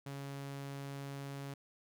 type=tone; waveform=sawtooth; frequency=139.2 Hz; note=C#3; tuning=8 cents sharp; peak=-38 dBFS; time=0.06-1.54 s; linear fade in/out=5 ms; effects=none